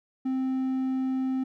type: tone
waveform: triangle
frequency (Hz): 261.6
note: C4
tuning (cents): 0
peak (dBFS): -23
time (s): 0.25-1.44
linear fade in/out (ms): 10
effects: none